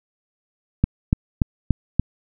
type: click train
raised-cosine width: 5 ms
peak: -3 dBFS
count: 5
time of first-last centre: 0.84-1.996 s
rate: 3.46 Hz
effects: none